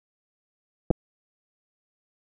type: clicks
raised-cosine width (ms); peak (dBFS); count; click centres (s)
2; -8; 2; 0.905 / 0.911
effects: none